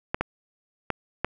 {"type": "clicks", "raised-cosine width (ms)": 0.5, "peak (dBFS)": -9, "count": 4, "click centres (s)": [0.145, 0.21, 0.903, 1.246], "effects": []}